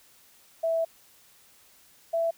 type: tone pair in turn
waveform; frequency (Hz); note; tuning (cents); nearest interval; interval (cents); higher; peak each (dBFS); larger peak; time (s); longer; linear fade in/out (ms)
sine; 657 / 664.6; E5 / E5; -6 / +14; unison; 20; second; -23; neither; 0.63-0.85 / 2.13-2.31; first; 10
effects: white hiss -58 dBFS RMS until 2.37 s